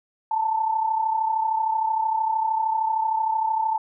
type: tone pair together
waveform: sine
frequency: 880 / 913.1 Hz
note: A5 / A#5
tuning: 0 / -36 cents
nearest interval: minor second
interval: 64 cents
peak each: -21 / -28 dBFS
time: 0.31-3.78 s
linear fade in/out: 5 ms
effects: none